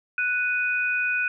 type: tone pair together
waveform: sine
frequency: 1480 / 2489 Hz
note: F#6 / D#7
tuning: 0 / 0 cents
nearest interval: major sixth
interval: 900 cents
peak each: -24 / -25 dBFS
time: 0.18-1.28 s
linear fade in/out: 2 ms
effects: none

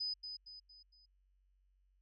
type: tone with echo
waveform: sine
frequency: 5000 Hz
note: D#8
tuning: 8 cents sharp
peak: -36 dBFS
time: 0-0.14 s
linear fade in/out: 10 ms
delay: 230 ms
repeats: 4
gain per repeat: -7 dB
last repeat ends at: 1.06 s
effects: added 47 Hz sine -70 dBFS peak until 2.01 s

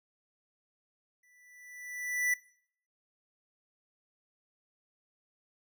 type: tone with exponential growth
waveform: square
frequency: 1975.5 Hz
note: B6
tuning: in tune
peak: -26 dBFS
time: 1.23-2.34 s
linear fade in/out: 5 ms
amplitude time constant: 240 ms
effects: noise-tail reverb RT60 0.6 s tail -21 dB re dry

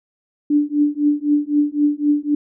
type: tone with tremolo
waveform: sine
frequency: 293.7 Hz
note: D4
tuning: in tune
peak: -10 dBFS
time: 0.5-2.35 s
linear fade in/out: 5 ms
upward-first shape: triangle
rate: 3.9 Hz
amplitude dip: 100%
effects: none

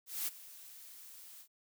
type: noise with ADSR envelope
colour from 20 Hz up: blue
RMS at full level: -35 dBFS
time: 0.06-1.48 s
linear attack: 210 ms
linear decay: 25 ms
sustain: -18 dB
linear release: 80 ms
effects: none

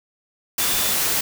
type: tone in noise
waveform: sine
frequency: 3520 Hz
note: A7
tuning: in tune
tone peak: -31 dBFS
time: 0.6-0.93 s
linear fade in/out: 5 ms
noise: white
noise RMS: -21 dBFS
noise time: 0.58-1.21 s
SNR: -13 dB
effects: none

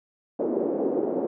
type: band-pass noise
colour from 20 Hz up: white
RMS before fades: -26 dBFS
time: 0.39-1.27 s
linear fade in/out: 5 ms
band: 270 to 480 Hz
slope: 24 dB/octave
effects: none

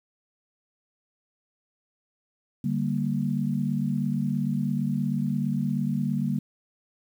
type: chord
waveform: sine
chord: G minor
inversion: second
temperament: equal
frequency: 146.83 / 196 / 233.1 Hz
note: D3 / G3 / Bb3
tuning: 0 / 0 / 0 cents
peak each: -28 dBFS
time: 2.64-6.39 s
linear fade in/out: 5 ms
effects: 9-bit

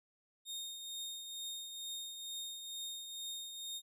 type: tone with tremolo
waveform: sawtooth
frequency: 3691 Hz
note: A#7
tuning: 18 cents flat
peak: -37 dBFS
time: 0.45-3.82 s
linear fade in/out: 50 ms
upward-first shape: triangle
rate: 2.2 Hz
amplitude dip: 50%
effects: resampled to 32000 Hz

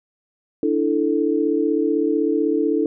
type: chord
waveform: sine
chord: D suspended second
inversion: none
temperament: equal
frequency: 293.7 / 329.6 / 440 Hz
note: D4 / E4 / A4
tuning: 0 / 0 / 0 cents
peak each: -21 dBFS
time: 0.63-2.86 s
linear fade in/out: 2 ms
effects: none

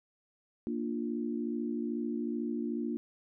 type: chord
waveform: sine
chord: Bb major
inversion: none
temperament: equal with one note detuned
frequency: 233.1 / 295.5 / 349.2 Hz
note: Bb3 / D4 / F4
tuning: 0 / +11 / 0 cents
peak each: -34 / -37 / -38 dBFS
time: 0.67-2.97 s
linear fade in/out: 0 ms
effects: none

